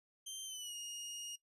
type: tone with pitch glide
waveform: 20% pulse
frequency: 3136 to 2859 Hz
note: G7 to F7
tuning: 0 to +40 cents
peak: -38 dBFS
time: 0.26-1.36 s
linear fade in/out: 10 ms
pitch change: -160 cents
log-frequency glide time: 0.44-0.75 s
effects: noise-tail reverb RT60 0.1 s tail -17 dB re dry + resampled to 32000 Hz